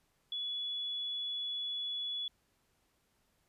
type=tone; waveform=sine; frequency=3407 Hz; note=G#7; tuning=44 cents sharp; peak=-35 dBFS; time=0.32-2.28 s; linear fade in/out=2 ms; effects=pink hiss -75 dBFS RMS until 3.48 s + resampled to 32000 Hz